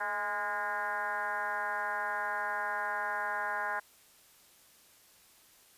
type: tone with frequency modulation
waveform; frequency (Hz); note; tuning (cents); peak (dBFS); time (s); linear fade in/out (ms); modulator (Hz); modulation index
sine; 1231; D#6; -19; -31; 0-3.8; 10; 201; 2.7
effects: white hiss -61 dBFS RMS until 5.77 s + resampled to 32000 Hz